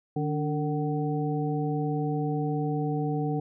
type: harmonic tone with a mistuned harmonic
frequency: 151 Hz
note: D3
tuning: 48 cents sharp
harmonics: 1 / 2 / 3 / 5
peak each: -28 / -31 / -33 / -35 dBFS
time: 0.16-3.4 s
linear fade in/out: 5 ms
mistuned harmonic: 2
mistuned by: -72 cents
effects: none